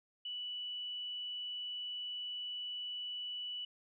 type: tone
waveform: sine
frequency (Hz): 2960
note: F#7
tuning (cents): 0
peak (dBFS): -39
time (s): 0.25-3.65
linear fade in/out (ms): 5
effects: none